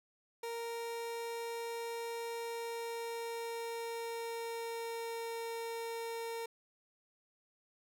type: tone with pitch glide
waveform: 30% pulse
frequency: 464.9 to 460.1 Hz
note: A#4 to A#4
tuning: -5 to -23 cents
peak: -36 dBFS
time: 0.43-6.46 s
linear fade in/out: 5 ms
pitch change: -18 cents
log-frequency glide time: 2.33-5.46 s
effects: none